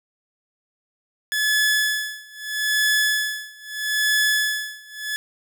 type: tone with tremolo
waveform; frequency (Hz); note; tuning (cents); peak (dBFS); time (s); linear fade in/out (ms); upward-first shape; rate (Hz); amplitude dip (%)
sawtooth; 1714; A6; -46; -13; 1.32-5.16; 0; sine; 0.78; 95
effects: none